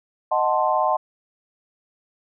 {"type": "chord", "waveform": "sine", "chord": "D# diminished seventh", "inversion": "none", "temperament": "equal", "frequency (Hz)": [622.3, 740, 880, 1046.5], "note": ["D#5", "F#5", "A5", "C6"], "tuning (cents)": [0, 0, 0, 0], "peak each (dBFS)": -23, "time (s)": [0.31, 0.97], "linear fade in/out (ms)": 10, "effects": []}